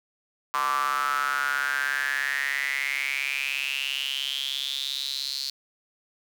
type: tone with high-pass filter sweep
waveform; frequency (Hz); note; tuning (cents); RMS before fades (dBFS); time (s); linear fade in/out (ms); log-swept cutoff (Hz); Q
square; 68.5; C#2; -20; -28; 0.54-5.5; 0; 1100 to 4400; 8.6
effects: 9-bit